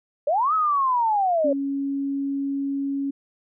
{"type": "linear two-way sweep", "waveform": "sine", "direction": "up then down", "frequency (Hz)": [544, 1300, 544], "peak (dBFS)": -18, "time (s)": [0.27, 1.53], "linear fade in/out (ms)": 5, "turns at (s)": 0.54}
{"type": "tone", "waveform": "sine", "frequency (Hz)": 277.2, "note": "C#4", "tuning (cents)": 0, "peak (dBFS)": -23, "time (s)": [1.44, 3.11], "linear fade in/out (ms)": 10}
{"effects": []}